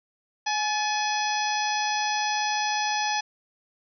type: harmonic tone with a mistuned harmonic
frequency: 841 Hz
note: G#5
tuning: 22 cents sharp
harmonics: 1 / 2 / 3 / 4 / 5 / 6 / 7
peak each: -26 / -32 / -33 / -36 / -38 / -33 / -35 dBFS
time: 0.46-3.21 s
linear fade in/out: 10 ms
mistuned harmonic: 2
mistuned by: +54 cents
effects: none